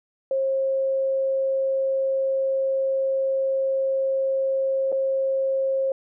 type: tone with dropouts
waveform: sine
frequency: 536 Hz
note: C5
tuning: 42 cents sharp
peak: -20 dBFS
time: 0.31-5.92 s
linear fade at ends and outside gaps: 2 ms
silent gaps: 4.919-4.925 s
effects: none